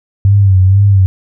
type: tone with vibrato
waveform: sine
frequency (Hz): 96.9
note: G2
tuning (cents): -20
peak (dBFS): -4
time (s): 0.25-1.06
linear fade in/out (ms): 0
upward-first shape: sine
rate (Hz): 2.1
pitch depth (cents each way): 73
effects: none